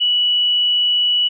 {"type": "tone", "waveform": "sine", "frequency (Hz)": 2945, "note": "F#7", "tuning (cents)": -9, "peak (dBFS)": -13, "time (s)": [0, 1.29], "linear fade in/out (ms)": 20, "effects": []}